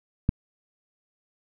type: click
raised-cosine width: 5 ms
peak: -8 dBFS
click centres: 0.291 s
effects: none